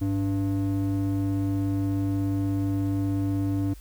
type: ring-modulated tone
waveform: triangle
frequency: 195.9 Hz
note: G3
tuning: 1 cent flat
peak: -18 dBFS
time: 0.01-3.74 s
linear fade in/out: 10 ms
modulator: 93.8 Hz
effects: added 50 Hz sine -42 dBFS peak until 3.8 s + white hiss -55 dBFS RMS until 3.8 s